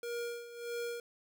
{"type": "tone with tremolo", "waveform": "square", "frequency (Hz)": 473.6, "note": "A#4", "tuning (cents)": 27, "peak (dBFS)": -36, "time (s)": [0.03, 1], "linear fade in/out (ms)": 2, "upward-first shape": "sine", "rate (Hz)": 1.6, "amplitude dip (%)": 75, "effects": []}